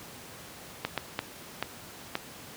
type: clicks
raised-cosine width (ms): 0.3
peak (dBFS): -12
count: 5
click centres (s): 0.85 / 0.977 / 1.191 / 1.626 / 2.154
effects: pink hiss -46 dBFS RMS until 2.56 s + high-pass 100 Hz 12 dB/octave